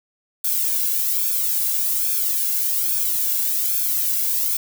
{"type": "noise with flanger", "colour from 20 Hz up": "violet", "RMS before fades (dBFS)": -21, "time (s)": [0.44, 4.57], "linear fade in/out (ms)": 5, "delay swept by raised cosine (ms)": [1, 1.64], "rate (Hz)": 1.2, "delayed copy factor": -0.8, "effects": []}